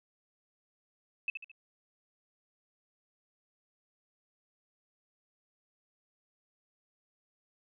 sine tone with echo, 2615 Hz, E7, 15 cents flat, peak -29 dBFS, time 1.28-1.3 s, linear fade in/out 2 ms, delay 72 ms, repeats 3, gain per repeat -7 dB, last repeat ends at 1.516 s, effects none

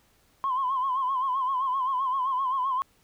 sine tone with vibrato, 1046.5 Hz, C6, in tune, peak -23 dBFS, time 0.44-2.82 s, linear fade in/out 0 ms, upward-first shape sine, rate 7.7 Hz, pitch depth 87 cents each way, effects tanh soft clip ceiling -19 dBFS + pink hiss -64 dBFS RMS until 3.03 s

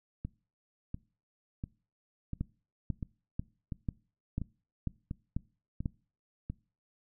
two click trains, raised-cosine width 5 ms, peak -24 / -20 dBFS, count 10 / 8, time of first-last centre 0.25-6.5 / 2.41-5.858 s, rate 1.44 / 2.03 Hz, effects noise-tail reverb RT60 0.4 s tail -23 dB re dry

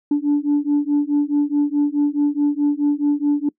sine beating tone pair, 288.6 / 293.3 Hz, D4 / D4, -30 / -2 cents, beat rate 4.7 Hz, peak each -17 dBFS, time 0.11-3.49 s, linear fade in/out 5 ms, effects noise-tail reverb RT60 0.1 s tail -24 dB re dry + tanh soft clip ceiling -11 dBFS

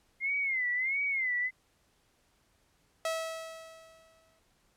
sine tone with vibrato, 2103 Hz, C7, 8 cents sharp, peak -28 dBFS, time 0.2-1.51 s, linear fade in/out 50 ms, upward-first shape sine, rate 1.5 Hz, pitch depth 130 cents each way
sawtooth tone with exponential decay, 649 Hz, E5, 27 cents flat, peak -25 dBFS, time 3.05-4.39 s, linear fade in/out 2 ms, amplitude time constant 290 ms
effects pink hiss -70 dBFS RMS until 4.76 s + low-pass 12000 Hz 12 dB/octave

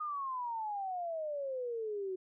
sine exponential sweep, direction down, 1244.5 to 367.4 Hz, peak -35 dBFS, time 0-2.16 s, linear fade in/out 10 ms, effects none

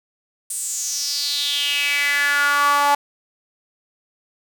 sawtooth tone with high-pass filter sweep, 286.8 Hz, D4, 41 cents flat, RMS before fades -20 dBFS, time 0.5-2.95 s, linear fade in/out 5 ms, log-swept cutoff 8900 to 880 Hz, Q 5.4, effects none

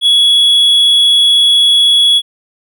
triangle tone, 3366 Hz, G#7, 23 cents sharp, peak -4 dBFS, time 0.01-2.22 s, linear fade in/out 50 ms, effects none

